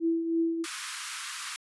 sine tone with tremolo, 330.8 Hz, E4, 6 cents sharp, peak -22 dBFS, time 0-0.66 s, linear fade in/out 50 ms, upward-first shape triangle, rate 3.1 Hz, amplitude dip 60%
pink high-pass noise, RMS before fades -37 dBFS, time 0.64-1.56 s, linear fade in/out 0 ms, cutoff 1100 Hz, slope 48 dB/octave
effects resampled to 24000 Hz

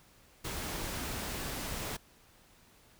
pink noise, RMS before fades -38 dBFS, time 0.44-1.97 s, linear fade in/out 10 ms, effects pink hiss -62 dBFS RMS until 2.99 s

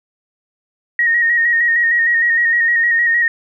sine tone with vibrato, 1872 Hz, A#6, 7 cents sharp, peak -11 dBFS, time 0.99-3.28 s, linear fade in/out 2 ms, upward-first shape square, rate 6.5 Hz, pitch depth 28 cents each way, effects none

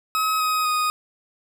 40% pulse tone with pitch steps, 1276 / 1259.2 / 1242.5 Hz, D#6 / D#6 / D#6, +43 / +20 / -3 cents, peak -19 dBFS, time 0.15-0.9 s, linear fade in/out 0 ms, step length 250 ms, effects 9-bit

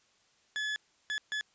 30% pulse tone bursts at uneven times, 1712 Hz, A6, 48 cents flat, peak -29 dBFS, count 3, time 0.56-0.76 / 1.1-1.18 / 1.32-1.41 s, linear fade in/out 0 ms, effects white hiss -68 dBFS RMS until 1.54 s + resampled to 16000 Hz

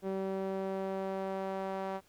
sawtooth tone with band-pass filter sweep, 192.1 Hz, G3, 35 cents flat, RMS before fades -36 dBFS, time 0.02-2.01 s, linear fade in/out 50 ms, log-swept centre 420 to 760 Hz, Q 1.4, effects pink hiss -66 dBFS RMS until 2.08 s

